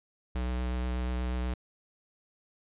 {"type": "tone with vibrato", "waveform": "square", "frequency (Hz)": 62, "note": "B1", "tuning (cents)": 7, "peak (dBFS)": -30, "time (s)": [0.35, 1.54], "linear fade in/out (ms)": 5, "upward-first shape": "triangle", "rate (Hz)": 8.3, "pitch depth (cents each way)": 17, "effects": ["resampled to 8000 Hz"]}